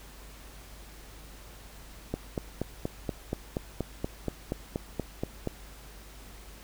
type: click train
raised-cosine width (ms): 2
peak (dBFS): -16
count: 15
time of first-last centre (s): 2.14-5.473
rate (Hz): 4.2
effects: added 50 Hz sine -48 dBFS peak until 6.63 s + pink hiss -51 dBFS RMS until 6.63 s